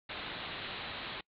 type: low-pass noise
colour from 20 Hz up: white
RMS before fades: -42 dBFS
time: 0.09-1.21 s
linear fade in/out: 5 ms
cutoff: 4100 Hz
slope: 96 dB/octave
effects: noise-tail reverb RT60 0.1 s tail -25 dB re dry